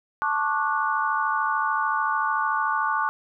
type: chord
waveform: sine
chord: D major seventh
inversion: second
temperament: just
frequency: 881 / 1101.2 / 1174.7 / 1468.3 Hz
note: A5 / C#6 / D6 / F#6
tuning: +2 / -12 / 0 / -14 cents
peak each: -27 dBFS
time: 0.22-3.09 s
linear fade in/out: 0 ms
effects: none